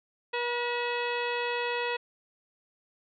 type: harmonic tone with a mistuned harmonic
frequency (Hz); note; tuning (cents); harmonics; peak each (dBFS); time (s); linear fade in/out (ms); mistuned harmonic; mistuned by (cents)
481.6; B4; -44; 1 / 2 / 3 / 4 / 5 / 6 / 7 / 8 / 9; -32 / -34 / -40 / -36 / -36 / -49 / -41 / -50 / -49; 0.33-1.97; 10; 5; +110
effects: none